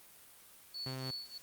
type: tone with tremolo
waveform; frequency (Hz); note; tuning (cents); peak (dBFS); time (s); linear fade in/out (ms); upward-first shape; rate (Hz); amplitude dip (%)
sine; 4435; C#8; 0; -37; 0.74-1.38; 5; triangle; 3.2; 95
type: tone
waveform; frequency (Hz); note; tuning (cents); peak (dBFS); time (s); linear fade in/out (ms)
sawtooth; 130.81; C3; 0; -35; 0.86-1.11; 5
effects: white hiss -58 dBFS RMS until 1.42 s + Opus 32 kbps